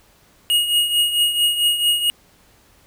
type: tone with tremolo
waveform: square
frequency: 2875 Hz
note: F7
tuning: 50 cents sharp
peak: -13 dBFS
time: 0.5-2.1 s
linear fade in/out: 0 ms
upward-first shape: triangle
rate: 4.5 Hz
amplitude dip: 70%
effects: pink hiss -54 dBFS RMS until 2.86 s